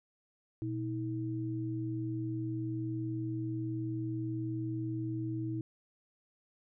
sine tone pair together, 120.1 / 320.6 Hz, B2 / E4, -48 / -48 cents, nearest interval octave + perfect fourth, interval 1700 cents, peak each -36 / -36 dBFS, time 0.62-5.61 s, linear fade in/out 0 ms, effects none

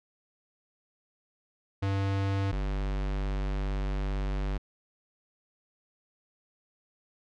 square tone pair in turn, 98 / 48.86 Hz, G2 / G1, 0 / -5 cents, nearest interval octave, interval 1205 cents, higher first, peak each -27 / -29 dBFS, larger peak first, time 1.82-2.52 / 2.52-4.58 s, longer second, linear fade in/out 10 ms, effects low-pass 4000 Hz 12 dB/octave

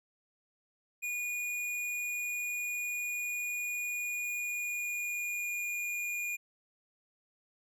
square tone with pitch glide, 2447 to 2430 Hz, D#7 to D#7, -29 to -42 cents, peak -34 dBFS, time 1.02-6.37 s, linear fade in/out 20 ms, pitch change -13 cents, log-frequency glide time 3.87-5.72 s, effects none

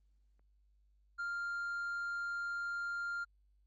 sine tone with hard clipping, 1396.9 Hz, F6, in tune, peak -37 dBFS, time 1.18-3.25 s, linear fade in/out 20 ms, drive 2 dB, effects added 50 Hz sine -67 dBFS peak until 3.66 s + Opus 24 kbps

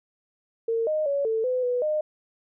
sine tone with pitch steps, 456.4 / 617 / 563 / 445.4 / 506 / 493 / 611 Hz, A#4 / D#5 / C#5 / A4 / B4 / B4 / D#5, -37 / -15 / +27 / +21 / +42 / -3 / -32 cents, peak -22 dBFS, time 0.68-2.01 s, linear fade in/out 5 ms, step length 190 ms, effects none

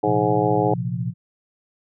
harmonic tone, 105 Hz, G#2, 19 cents sharp, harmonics 3 / 4 / 5 / 6 / 7 / 8, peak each -24 / -22 / -25 / -30 / -24 / -25 dBFS, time 0.03-0.74 s, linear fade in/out 5 ms
sine chord, Bb suspended second, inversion none, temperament equal, 116.54 / 130.81 / 174.61 Hz, Bb2 / C3 / F3, 0 / 0 / 0 cents, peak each -27 dBFS, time 0.03-1.14 s, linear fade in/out 50 ms
effects none

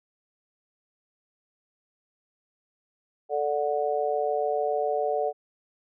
sine chord, D major, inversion second, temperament just, 440.5 / 587.3 / 734.2 Hz, A4 / D5 / F#5, +2 / 0 / -14 cents, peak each -28 dBFS, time 3.29-5.33 s, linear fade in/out 50 ms, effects none

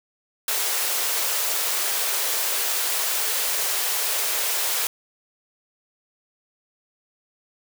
white high-pass noise, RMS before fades -24 dBFS, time 0.48-4.87 s, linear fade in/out 2 ms, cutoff 380 Hz, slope 48 dB/octave, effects none

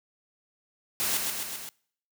white noise with echo, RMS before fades -28 dBFS, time 1-1.17 s, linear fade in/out 0 ms, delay 130 ms, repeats 4, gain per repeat -3 dB, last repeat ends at 1.69 s, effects noise-tail reverb RT60 0.6 s tail -25 dB re dry + high-pass 80 Hz 12 dB/octave

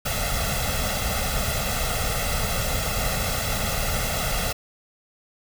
pink noise with comb filter, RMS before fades -25 dBFS, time 0.05-4.53 s, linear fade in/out 10 ms, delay 1.5 ms, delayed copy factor +0.85, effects none

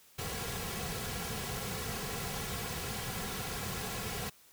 pink noise with comb filter, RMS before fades -38 dBFS, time 0.18-4.3 s, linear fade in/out 10 ms, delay 3.3 ms, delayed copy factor -0.65, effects white hiss -61 dBFS RMS until 4.52 s

